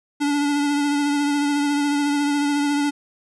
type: tone with vibrato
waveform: square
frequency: 288.6 Hz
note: D4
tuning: 30 cents flat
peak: -19 dBFS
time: 0.2-2.91 s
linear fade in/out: 20 ms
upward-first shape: triangle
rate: 14 Hz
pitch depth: 29 cents each way
effects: resampled to 24000 Hz